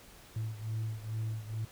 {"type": "beating tone pair", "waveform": "sine", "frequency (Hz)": [109.6, 111.9], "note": ["A2", "A2"], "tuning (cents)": [-6, 30], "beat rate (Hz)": 2.3, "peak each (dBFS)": [-34, -37], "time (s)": [0.36, 1.65], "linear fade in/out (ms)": 5, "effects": ["tanh soft clip ceiling -30 dBFS", "pink hiss -55 dBFS RMS until 1.71 s"]}